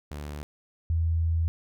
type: tone pair in turn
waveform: sawtooth / sine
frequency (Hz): 73.6 / 82.26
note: D2 / E2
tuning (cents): +4 / -3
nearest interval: major second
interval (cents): 193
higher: second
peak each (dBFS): -31 / -22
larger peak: second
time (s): 0.11-0.43 / 0.9-1.48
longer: second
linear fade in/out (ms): 0
effects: none